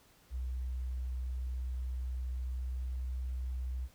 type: tone with pitch glide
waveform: sine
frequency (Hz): 63 to 63.36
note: B1 to B1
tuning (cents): +35 to +45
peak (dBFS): -34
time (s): 0.3-3.89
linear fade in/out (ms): 50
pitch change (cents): +10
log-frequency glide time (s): 2.17-3.17
effects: pink hiss -64 dBFS RMS until 3.94 s